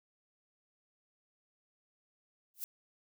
violet noise with exponential growth, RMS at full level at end -35 dBFS, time 2.54-2.64 s, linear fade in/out 0 ms, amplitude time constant 21 ms, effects none

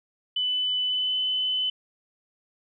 sine tone with pitch glide, 2999 to 3022 Hz, F#7 to F#7, +23 to +36 cents, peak -23 dBFS, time 0.36-1.7 s, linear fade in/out 5 ms, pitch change +13 cents, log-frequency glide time 0.84-1.16 s, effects none

